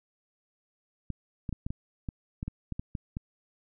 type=clicks; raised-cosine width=5 ms; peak=-21 dBFS; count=12; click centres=1.103 / 1.492 / 1.527 / 1.665 / 1.705 / 2.088 / 2.429 / 2.48 / 2.723 / 2.795 / 2.952 / 3.169 s; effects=none